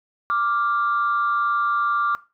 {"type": "tone pair together", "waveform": "sine", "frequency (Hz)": [1174.6, 1396.9], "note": ["D6", "F6"], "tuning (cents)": [0, 0], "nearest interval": "minor third", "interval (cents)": 300, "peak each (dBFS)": [-19, -24], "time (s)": [0.3, 2.15], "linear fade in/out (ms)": 0, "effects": ["noise-tail reverb RT60 0.3 s tail -18 dB re dry", "tanh soft clip ceiling -12 dBFS"]}